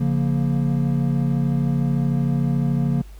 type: chord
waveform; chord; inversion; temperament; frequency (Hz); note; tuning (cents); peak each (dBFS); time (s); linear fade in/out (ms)
triangle; Bb minor; first; equal with one note detuned; 141.1 / 174.61 / 233.1; Db3 / F3 / Bb3; +31 / 0 / 0; -18 / -22 / -22; 0-3.02; 10
effects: added 50 Hz sine -37 dBFS peak until 3.19 s + pink hiss -53 dBFS RMS until 3.19 s